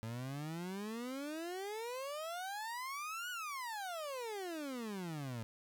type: exponential two-way sweep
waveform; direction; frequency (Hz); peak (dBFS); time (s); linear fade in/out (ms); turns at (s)
30% pulse; up then down; 109.5 to 1491 to 109.5; -38; 0.03-5.43; 0; 3.3
effects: none